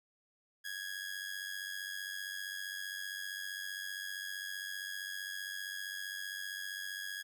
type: tone with amplitude modulation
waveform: sawtooth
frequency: 1661.2 Hz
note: G#6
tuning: in tune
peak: -33 dBFS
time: 0.64-7.23 s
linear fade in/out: 20 ms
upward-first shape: sine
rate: 95.3 Hz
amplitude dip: 70%
effects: none